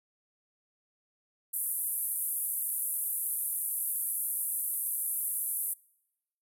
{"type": "band-pass noise", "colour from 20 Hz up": "white", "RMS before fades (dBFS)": -33, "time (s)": [1.53, 5.74], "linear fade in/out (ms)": 10, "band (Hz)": [9800, 13000], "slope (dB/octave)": 48, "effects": ["noise-tail reverb RT60 0.9 s tail -25 dB re dry"]}